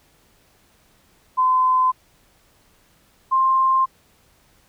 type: tone pair in turn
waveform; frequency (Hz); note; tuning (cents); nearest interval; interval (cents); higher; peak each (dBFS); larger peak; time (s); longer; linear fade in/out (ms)
sine; 1025 / 1053.8; C6 / C6; -36 / +12; unison; 48; second; -14; neither; 1.37-1.92 / 3.31-3.86; neither; 20
effects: pink hiss -58 dBFS RMS until 4.68 s